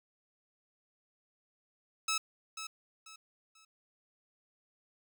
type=tone with echo; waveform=10% pulse; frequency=1300 Hz; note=E6; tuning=24 cents flat; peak=-22 dBFS; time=2.08-2.18 s; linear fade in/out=5 ms; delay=490 ms; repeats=3; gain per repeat=-10 dB; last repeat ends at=3.65 s; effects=none